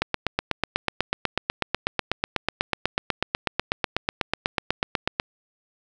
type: click train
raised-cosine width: 0.3 ms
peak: -5 dBFS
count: 43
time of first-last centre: 0.02-5.199 s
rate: 8.11 Hz
effects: none